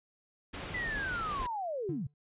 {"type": "noise", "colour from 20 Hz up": "pink", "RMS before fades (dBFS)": -40, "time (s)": [0.53, 1.47], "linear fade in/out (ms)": 10}
{"type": "linear sweep", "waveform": "sine", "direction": "down", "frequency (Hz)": [2014, 110], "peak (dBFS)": -33, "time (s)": [0.74, 2.07], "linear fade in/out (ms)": 5}
{"type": "tone with exponential decay", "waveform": "triangle", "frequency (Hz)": 146.83, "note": "D3", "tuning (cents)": 0, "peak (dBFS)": -31, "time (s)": [1.89, 2.14], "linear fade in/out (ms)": 2, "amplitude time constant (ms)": 54}
{"effects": ["resampled to 8000 Hz"]}